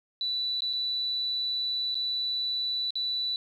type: tone with dropouts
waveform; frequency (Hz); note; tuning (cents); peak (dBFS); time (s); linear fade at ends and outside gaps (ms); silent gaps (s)
sine; 3965; B7; +6; -27; 0.21-3.36; 1; 0.606-0.62 / 0.73-0.734 / 1.945-1.953 / 2.906-2.955
effects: 10-bit